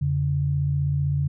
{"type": "tone pair together", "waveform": "sine", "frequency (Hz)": [85.89, 141.6], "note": ["F2", "C#3"], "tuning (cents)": [-28, 37], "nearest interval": "major sixth", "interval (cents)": 865, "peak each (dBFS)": [-27, -21], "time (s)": [0.01, 1.28], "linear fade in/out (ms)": 10, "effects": []}